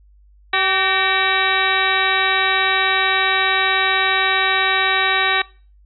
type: harmonic tone with a mistuned harmonic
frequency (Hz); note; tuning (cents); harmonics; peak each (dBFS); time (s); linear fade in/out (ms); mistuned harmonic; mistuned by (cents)
383.5; G4; -38; 1 / 2 / 3 / 4 / 5 / 6 / 7 / 8 / 9 / 10; -28 / -23 / -22 / -25 / -20 / -22 / -29 / -31 / -32 / -23; 0.53-5.42; 5; 5; -66
effects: noise-tail reverb RT60 0.4 s tail -23 dB re dry + added 50 Hz sine -47 dBFS peak until 5.85 s